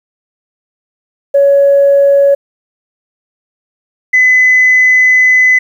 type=tone pair in turn; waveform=sine; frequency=560 / 2015 Hz; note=C#5 / B6; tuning=+18 / +34 cents; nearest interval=octave + minor seventh; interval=2216 cents; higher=second; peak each=-3 dBFS; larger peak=neither; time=1.34-2.35 / 4.13-5.59 s; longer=second; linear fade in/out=10 ms; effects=tanh soft clip ceiling 0 dBFS + 7-bit